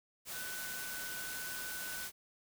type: tone in noise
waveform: sine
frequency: 1500 Hz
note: F#6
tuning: 23 cents sharp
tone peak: -44 dBFS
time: 0.32-2.09 s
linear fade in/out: 50 ms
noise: white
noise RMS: -43 dBFS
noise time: 0.25-2.12 s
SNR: -4 dB
effects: none